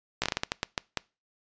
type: slowing click train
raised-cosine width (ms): 0.2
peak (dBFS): -9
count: 11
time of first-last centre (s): 0.22-0.973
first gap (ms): 16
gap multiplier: 1.32
effects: noise-tail reverb RT60 0.3 s tail -24 dB re dry + resampled to 16000 Hz